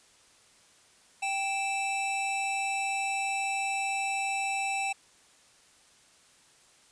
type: tone pair together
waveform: square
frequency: 784 / 2637 Hz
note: G5 / E7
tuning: 0 / 0 cents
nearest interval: octave + major sixth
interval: 2100 cents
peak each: -32 / -32 dBFS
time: 1.22-4.93 s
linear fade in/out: 10 ms
effects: white hiss -60 dBFS RMS until 6.91 s + resampled to 22050 Hz